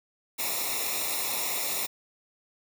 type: noise with comb filter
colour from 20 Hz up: white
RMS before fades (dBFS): -30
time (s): 0.38-1.87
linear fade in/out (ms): 20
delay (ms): 0.64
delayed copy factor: -0.9
effects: none